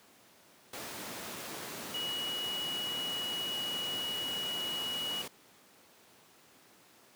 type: tone in noise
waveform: sine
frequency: 2915 Hz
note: F#7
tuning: 26 cents flat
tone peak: -34 dBFS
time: 1.94-5.22 s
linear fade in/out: 5 ms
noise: pink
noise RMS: -41 dBFS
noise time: 0.73-5.28 s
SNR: +4 dB
effects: pink hiss -60 dBFS RMS until 7.15 s + high-pass 200 Hz 12 dB/octave